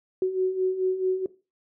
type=beating tone pair; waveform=sine; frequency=370 / 374.6 Hz; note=F#4 / F#4; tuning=0 / +21 cents; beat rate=4.6 Hz; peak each=-28 / -23 dBFS; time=0.22-1.26 s; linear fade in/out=2 ms; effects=noise-tail reverb RT60 0.3 s tail -18 dB re dry